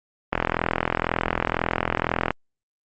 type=click train; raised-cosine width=0.5 ms; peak=-5 dBFS; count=84; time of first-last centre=0.33-2.306 s; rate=42 Hz; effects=Opus 32 kbps